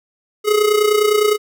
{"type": "tone with amplitude modulation", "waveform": "square", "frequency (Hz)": 421.5, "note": "G#4", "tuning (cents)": 26, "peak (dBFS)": -10, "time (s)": [0.44, 1.38], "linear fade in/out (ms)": 50, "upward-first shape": "sine", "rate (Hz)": 29.8, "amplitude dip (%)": 65, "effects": []}